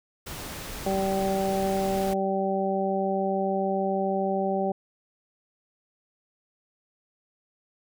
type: noise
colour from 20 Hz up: pink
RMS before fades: -37 dBFS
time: 0.26-2.14 s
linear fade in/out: 10 ms
type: harmonic tone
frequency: 193.4 Hz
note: G3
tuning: 23 cents flat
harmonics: 1 / 2 / 3 / 4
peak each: -29 / -29 / -29 / -29 dBFS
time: 0.86-4.72 s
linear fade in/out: 5 ms
effects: none

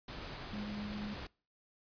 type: tone in noise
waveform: sine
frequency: 208.1 Hz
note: G#3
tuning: 4 cents sharp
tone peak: -39 dBFS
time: 0.53-1.14 s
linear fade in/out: 5 ms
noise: pink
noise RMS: -45 dBFS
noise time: 0.08-1.27 s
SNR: +3 dB
effects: noise-tail reverb RT60 0.4 s tail -25 dB re dry + resampled to 11025 Hz

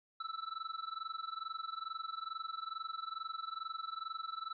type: tone with amplitude modulation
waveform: square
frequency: 1318 Hz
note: E6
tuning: 1 cent flat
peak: -37 dBFS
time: 0.2-4.53 s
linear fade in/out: 5 ms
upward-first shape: sine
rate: 22.3 Hz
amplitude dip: 90%
effects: resampled to 11025 Hz + 13-bit

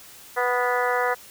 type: harmonic tone with a mistuned harmonic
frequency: 246.9 Hz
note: B3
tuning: in tune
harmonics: 2 / 3 / 4 / 5 / 6 / 7 / 8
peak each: -25 / -27 / -28 / -29 / -30 / -30 / -31 dBFS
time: 0.36-1.15 s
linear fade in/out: 20 ms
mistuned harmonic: 6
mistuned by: -23 cents
effects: white hiss -46 dBFS RMS until 1.3 s

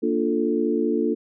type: chord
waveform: sine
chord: Bb major seventh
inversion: none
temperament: equal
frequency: 233.1 / 293.7 / 349.2 / 440 Hz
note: Bb3 / D4 / F4 / A4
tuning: 0 / 0 / 0 / 0 cents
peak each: -25 dBFS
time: 0.02-1.15 s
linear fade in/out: 20 ms
effects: none

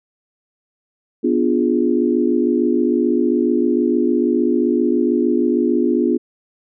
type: chord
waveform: sine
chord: B diminished seventh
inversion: none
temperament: equal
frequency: 246.9 / 293.7 / 349.2 / 415.3 Hz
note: B3 / D4 / F4 / Ab4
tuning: 0 / 0 / 0 / 0 cents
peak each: -18 / -20 / -18 / -22 dBFS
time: 1.23-6.18 s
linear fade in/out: 20 ms
effects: none

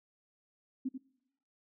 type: tone with echo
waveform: sine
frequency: 261.6 Hz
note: C4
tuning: in tune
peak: -31 dBFS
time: 0.85-0.89 s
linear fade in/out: 10 ms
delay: 90 ms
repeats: 1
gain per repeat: -7 dB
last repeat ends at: 0.98 s
effects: noise-tail reverb RT60 0.9 s tail -24 dB re dry

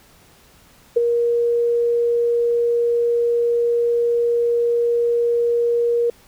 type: tone with ADSR envelope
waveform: sine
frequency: 472.6 Hz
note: A#4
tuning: 24 cents sharp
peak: -9 dBFS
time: 0.96-6.1 s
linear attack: 11 ms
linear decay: 14 ms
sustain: -6 dB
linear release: 3 ms
effects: pink hiss -51 dBFS RMS until 6.27 s

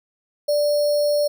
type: tone with sample-and-hold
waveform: sine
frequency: 587.3 Hz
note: D5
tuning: in tune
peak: -16 dBFS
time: 0.48-1.28 s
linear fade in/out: 10 ms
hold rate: 4900 Hz
effects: none

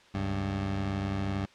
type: tone pair together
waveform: 20% pulse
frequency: 69.3 / 97.84 Hz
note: C#2 / G2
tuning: 0 / -3 cents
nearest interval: tritone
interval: 597 cents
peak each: -33 / -25 dBFS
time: 0.14-1.46 s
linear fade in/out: 10 ms
effects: white hiss -57 dBFS RMS until 1.54 s + low-pass 4000 Hz 12 dB/octave

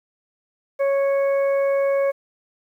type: harmonic tone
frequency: 553 Hz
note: C#5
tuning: 4 cents flat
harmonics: 1 / 2 / 3 / 4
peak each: -17 / -32 / -37 / -35 dBFS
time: 0.79-2.12 s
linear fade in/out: 20 ms
effects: 9-bit

